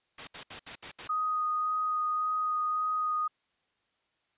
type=noise bursts; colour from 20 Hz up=white; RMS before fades=-39 dBFS; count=6; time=0.18-1.077 s; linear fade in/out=5 ms; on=92 ms; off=69 ms
type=tone with vibrato; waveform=sine; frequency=1244.5 Hz; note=D#6; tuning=in tune; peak=-27 dBFS; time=1.09-3.28 s; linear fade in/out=10 ms; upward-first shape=sine; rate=1.8 Hz; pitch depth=10 cents each way
effects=white hiss -75 dBFS RMS until 4.37 s + resampled to 8000 Hz